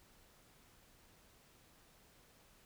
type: silence
effects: pink hiss -66 dBFS RMS until 2.65 s